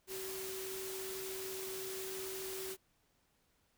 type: tone in noise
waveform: sine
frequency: 380.7 Hz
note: F#4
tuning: 49 cents sharp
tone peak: -43 dBFS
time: 0.07-2.77 s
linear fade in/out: 50 ms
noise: white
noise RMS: -45 dBFS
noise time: 0.07-2.77 s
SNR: -1 dB
effects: pink hiss -75 dBFS RMS until 3.77 s